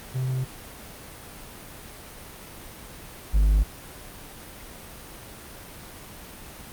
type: tone pair in turn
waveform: triangle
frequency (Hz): 129.4 / 50.97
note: C3 / G#1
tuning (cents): -19 / -32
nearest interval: octave + major third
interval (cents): 1613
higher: first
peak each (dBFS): -22 / -14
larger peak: second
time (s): 0.14-0.45 / 3.33-3.64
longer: neither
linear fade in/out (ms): 20
effects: pink hiss -42 dBFS RMS until 6.72 s + Opus 32 kbps